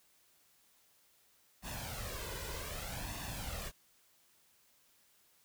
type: noise with flanger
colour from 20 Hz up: pink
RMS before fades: -42 dBFS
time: 1.62-3.72 s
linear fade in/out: 50 ms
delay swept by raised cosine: 1.1 to 2.03 ms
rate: 0.64 Hz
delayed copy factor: +0.65
effects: white hiss -69 dBFS RMS until 5.44 s